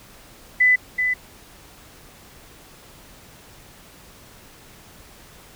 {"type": "tone with echo", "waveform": "sine", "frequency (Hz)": 2000, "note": "B6", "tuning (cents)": 21, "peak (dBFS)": -12, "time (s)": [0.6, 0.76], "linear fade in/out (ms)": 10, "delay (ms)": 380, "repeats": 1, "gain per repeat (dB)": -6, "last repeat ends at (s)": 1.14, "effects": ["pink hiss -47 dBFS RMS until 5.55 s"]}